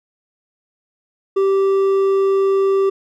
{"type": "tone with hard clipping", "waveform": "sine", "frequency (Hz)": 389.7, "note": "G4", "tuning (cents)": -10, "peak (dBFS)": -14, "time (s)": [1.36, 2.9], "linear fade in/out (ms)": 10, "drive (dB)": 5, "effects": []}